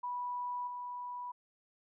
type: tone with level steps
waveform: sine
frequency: 982 Hz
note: B5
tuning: 10 cents flat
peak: -35 / -39 dBFS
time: 0.03-1.32 s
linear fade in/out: 10 ms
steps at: 0.67 s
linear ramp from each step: 5 ms
effects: none